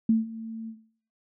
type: tone with ADSR envelope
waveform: sine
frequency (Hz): 224.3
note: A3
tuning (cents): +34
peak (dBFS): -16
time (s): 0.09-0.77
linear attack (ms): 4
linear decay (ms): 150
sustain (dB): -17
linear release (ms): 87
effects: noise-tail reverb RT60 0.6 s tail -17 dB re dry